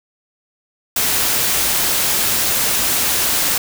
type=noise; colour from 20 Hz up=white; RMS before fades=-17 dBFS; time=0.96-3.58 s; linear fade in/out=5 ms; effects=none